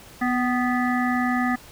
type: harmonic tone with a mistuned harmonic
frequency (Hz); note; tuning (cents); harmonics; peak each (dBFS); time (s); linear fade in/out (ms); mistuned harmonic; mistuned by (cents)
247; B3; 0; 1 / 3 / 5 / 7 / 8; -22 / -27 / -29 / -30 / -31; 0.21-1.56; 10; 3; +35
effects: pink hiss -46 dBFS RMS until 1.71 s